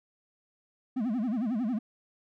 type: tone with vibrato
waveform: triangle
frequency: 232.5 Hz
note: A#3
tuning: 4 cents flat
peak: -25 dBFS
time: 0.96-1.79 s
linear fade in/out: 10 ms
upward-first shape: sine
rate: 11 Hz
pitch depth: 220 cents each way
effects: none